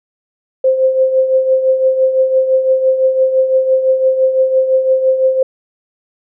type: tone with tremolo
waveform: sine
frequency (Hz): 523.3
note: C5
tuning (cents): 0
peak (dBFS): -6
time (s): 0.64-5.43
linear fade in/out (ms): 5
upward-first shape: triangle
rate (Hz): 5.9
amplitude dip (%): 65
effects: none